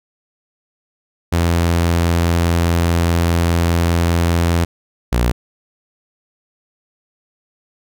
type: tone pair in turn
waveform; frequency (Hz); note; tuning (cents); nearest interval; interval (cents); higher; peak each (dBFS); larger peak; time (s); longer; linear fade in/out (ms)
sawtooth; 84.9 / 59.77; F2 / A#1; -48 / +44; tritone; 608; first; -9; neither; 1.32-4.65 / 5.12-5.32; first; 10
effects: none